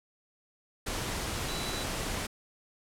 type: tone in noise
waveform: sine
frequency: 3951 Hz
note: B7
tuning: in tune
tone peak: -40 dBFS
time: 1.48-1.84 s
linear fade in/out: 10 ms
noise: pink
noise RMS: -34 dBFS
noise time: 0.86-2.27 s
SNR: -9 dB
effects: low-pass 11000 Hz 12 dB/octave